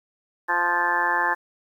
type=harmonic tone; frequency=174.61 Hz; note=F3; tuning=in tune; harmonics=2 / 3 / 4 / 5 / 6 / 7 / 8 / 9 / 10; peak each=-35 / -36 / -35 / -25 / -26 / -35 / -36 / -28 / -24 dBFS; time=0.48-1.35 s; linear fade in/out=20 ms; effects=9-bit